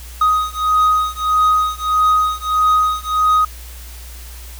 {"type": "beating tone pair", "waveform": "triangle", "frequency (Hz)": [1251, 1252.6], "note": ["D#6", "D#6"], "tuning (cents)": [9, 11], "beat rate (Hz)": 1.6, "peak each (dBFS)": -14, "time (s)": [0.21, 3.45], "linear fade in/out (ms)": 5, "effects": ["added 60 Hz sine -32 dBFS peak until 4.59 s", "white hiss -39 dBFS RMS until 4.59 s"]}